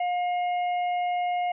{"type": "harmonic tone", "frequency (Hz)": 713, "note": "F5", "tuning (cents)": 36, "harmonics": [1, 3, 4], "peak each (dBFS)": [-24, -37, -44], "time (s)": [0, 1.52], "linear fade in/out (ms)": 5, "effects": []}